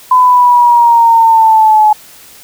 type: exponential sweep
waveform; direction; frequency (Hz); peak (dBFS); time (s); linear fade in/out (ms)
sine; down; 1014 to 848; -3; 0.11-1.93; 5
effects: white hiss -37 dBFS RMS until 2.43 s